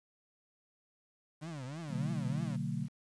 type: tone with vibrato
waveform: 35% pulse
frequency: 145.8 Hz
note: D3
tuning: 12 cents flat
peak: -39 dBFS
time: 1.41-2.57 s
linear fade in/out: 20 ms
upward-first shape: triangle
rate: 3.2 Hz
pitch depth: 300 cents each way
type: chord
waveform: sine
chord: B minor seventh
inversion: none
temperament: equal with one note detuned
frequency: 123.47 / 146.83 / 185 / 225.1 Hz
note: B2 / D3 / F#3 / A3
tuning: 0 / 0 / 0 / +40 cents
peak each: -40 / -37 / -39 / -40 dBFS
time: 1.88-2.89 s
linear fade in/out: 50 ms
effects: resampled to 22050 Hz + 10-bit